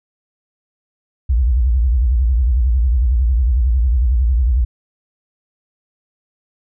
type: tone with vibrato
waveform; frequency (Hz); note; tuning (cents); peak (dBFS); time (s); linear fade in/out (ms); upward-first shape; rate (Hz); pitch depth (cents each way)
sine; 61.2; B1; -15; -11; 1.29-4.65; 10; sine; 11; 210
effects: none